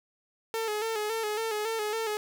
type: tone with vibrato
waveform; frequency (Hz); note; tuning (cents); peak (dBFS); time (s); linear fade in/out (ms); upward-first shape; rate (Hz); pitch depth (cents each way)
sawtooth; 435.7; A4; -17; -25; 0.54-2.17; 0; square; 3.6; 54
effects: 11-bit